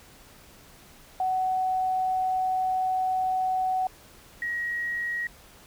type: tone pair in turn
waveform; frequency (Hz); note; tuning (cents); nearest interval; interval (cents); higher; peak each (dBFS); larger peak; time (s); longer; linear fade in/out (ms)
sine; 748 / 1898; F#5 / A#6; +19 / +31; octave + major third; 1612; second; -23 / -27; first; 1.2-3.87 / 4.42-5.27; first; 2
effects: pink hiss -52 dBFS RMS until 5.66 s